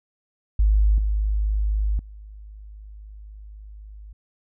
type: tone with level steps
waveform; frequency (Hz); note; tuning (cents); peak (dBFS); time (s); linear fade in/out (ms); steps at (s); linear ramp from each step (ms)
sine; 51.91; G#1; 0; -14 / -19 / -38; 0.59-4.13; 5; 0.98 / 1.99; 2
effects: none